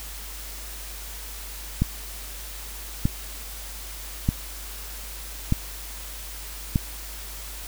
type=click train; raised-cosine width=5 ms; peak=-7 dBFS; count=5; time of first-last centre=1.82-6.758 s; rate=0.81 Hz; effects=added 50 Hz sine -38 dBFS peak until 7.67 s + white hiss -39 dBFS RMS until 7.67 s